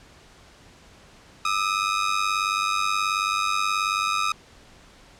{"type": "ring-modulated tone", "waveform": "sawtooth", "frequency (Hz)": 1254, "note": "D#6", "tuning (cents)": 13, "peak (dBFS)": -15, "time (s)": [1.45, 4.32], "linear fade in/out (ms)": 0, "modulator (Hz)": 49.3, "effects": ["pink hiss -51 dBFS RMS until 5.19 s", "low-pass 7000 Hz 12 dB/octave"]}